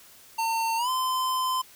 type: tone with pitch glide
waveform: square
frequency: 906 to 1028.8 Hz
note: A#5 to C6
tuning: -50 to -30 cents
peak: -25 dBFS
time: 0.38-1.62 s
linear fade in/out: 10 ms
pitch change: +220 cents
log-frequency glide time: 0.77-0.89 s
effects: white hiss -52 dBFS RMS until 1.75 s